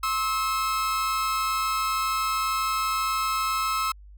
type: tone pair together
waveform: 40% pulse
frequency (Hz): 1066.5 / 1299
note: C6 / E6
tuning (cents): +33 / -26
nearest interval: minor third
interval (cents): 341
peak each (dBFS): -29 / -24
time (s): 0.03-3.92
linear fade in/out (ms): 5
effects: added 50 Hz sine -44 dBFS peak until 4.17 s